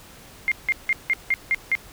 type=tone bursts; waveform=sine; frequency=2115 Hz; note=C7; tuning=18 cents sharp; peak=-17 dBFS; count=7; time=0.48-1.752 s; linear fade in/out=0 ms; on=36 ms; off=170 ms; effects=pink hiss -46 dBFS RMS until 1.92 s